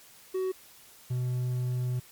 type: tone pair in turn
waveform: triangle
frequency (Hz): 374.8 / 125.07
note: F#4 / B2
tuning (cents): +22 / +22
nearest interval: octave + perfect fifth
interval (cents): 1900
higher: first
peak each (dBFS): -25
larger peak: neither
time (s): 0.34-0.52 / 1.1-2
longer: second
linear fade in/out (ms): 10
effects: white hiss -54 dBFS RMS until 2.11 s + MP3 96 kbps